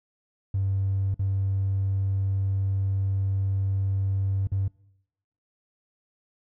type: tone with dropouts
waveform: triangle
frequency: 97.2 Hz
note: G2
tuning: 14 cents flat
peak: -19 dBFS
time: 0.54-4.68 s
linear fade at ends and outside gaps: 5 ms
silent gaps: 1.144-1.193 / 4.472-4.518 s
effects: noise-tail reverb RT60 0.8 s tail -26 dB re dry + tanh soft clip ceiling -19 dBFS